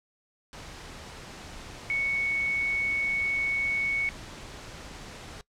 sine tone in noise, 2219 Hz, C#7, 1 cent sharp, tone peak -25 dBFS, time 1.9-4.09 s, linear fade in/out 0 ms, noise pink, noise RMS -43 dBFS, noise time 0.53-5.41 s, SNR +15 dB, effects noise-tail reverb RT60 0.1 s tail -21 dB re dry + low-pass 7000 Hz 12 dB/octave

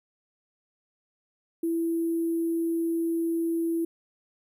sine tone with sample-and-hold, 332.3 Hz, E4, 14 cents sharp, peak -24 dBFS, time 1.63-3.85 s, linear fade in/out 5 ms, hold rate 11025 Hz, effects none

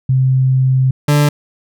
sine / 40% pulse tone pair in turn, 130.8 / 146.82 Hz, C3 / D3, 0 / 0 cents, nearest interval major second, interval 200 cents, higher second, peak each -9 / -8 dBFS, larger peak second, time 0.09-0.91 / 1.08-1.29 s, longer first, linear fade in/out 5 ms, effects none

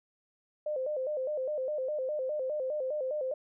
sine tone with vibrato, 560 Hz, C#5, 18 cents sharp, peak -30 dBFS, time 0.66-3.34 s, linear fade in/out 5 ms, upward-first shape square, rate 4.9 Hz, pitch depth 130 cents each way, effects none

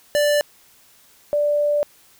square / sine tone pair in turn, 587.3 / 587.3 Hz, D5 / D5, 0 / 0 cents, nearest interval unison, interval 0 cents, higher neither, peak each -16 dBFS, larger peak neither, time 0.15-0.41 / 1.33-1.83 s, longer second, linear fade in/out 0 ms, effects white hiss -53 dBFS RMS until 2.19 s

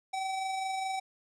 square tone with amplitude modulation, 766 Hz, G5, 40 cents flat, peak -31 dBFS, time 0.13-1 s, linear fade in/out 10 ms, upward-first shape sine, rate 24.8 Hz, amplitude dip 30%, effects resampled to 22050 Hz

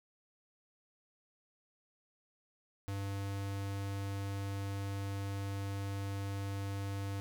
square tone, 99 Hz, G2, 18 cents sharp, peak -37 dBFS, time 2.88-7.2 s, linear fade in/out 0 ms, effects none

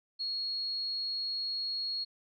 sine tone, 4310 Hz, C#8, 49 cents flat, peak -32 dBFS, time 0.19-2.05 s, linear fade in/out 20 ms, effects none

